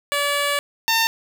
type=tone pair in turn; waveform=10% pulse; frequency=574 / 905.9 Hz; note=D5 / A#5; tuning=-40 / -50 cents; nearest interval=minor sixth; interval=790 cents; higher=second; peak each=-11 / -8 dBFS; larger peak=second; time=0.12-0.59 / 0.88-1.07 s; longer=first; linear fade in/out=0 ms; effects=none